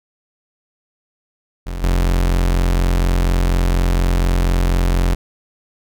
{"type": "tone with level steps", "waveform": "40% pulse", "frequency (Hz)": 44.17, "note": "F1", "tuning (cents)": 20, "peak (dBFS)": [-22, -12], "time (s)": [1.66, 5.15], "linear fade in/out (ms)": 10, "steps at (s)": 1.83, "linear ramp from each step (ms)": 2, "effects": []}